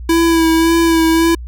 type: tone with vibrato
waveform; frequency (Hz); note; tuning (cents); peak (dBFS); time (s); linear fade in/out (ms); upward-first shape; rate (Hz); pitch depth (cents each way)
square; 329.5; E4; -1; -10; 0.09-1.35; 5; sine; 1.8; 25
effects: added 60 Hz sine -25 dBFS peak until 1.47 s